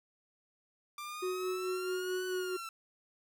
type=exponential two-way sweep; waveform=sawtooth; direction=up then down; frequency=1180 to 1497 to 1326 Hz; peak=-37 dBFS; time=0.98-2.69 s; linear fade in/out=2 ms; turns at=2.26 s
type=tone with tremolo; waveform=triangle; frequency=368.7 Hz; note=F#4; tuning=6 cents flat; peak=-30 dBFS; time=1.22-2.57 s; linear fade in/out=10 ms; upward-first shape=sine; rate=4.6 Hz; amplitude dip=40%
effects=none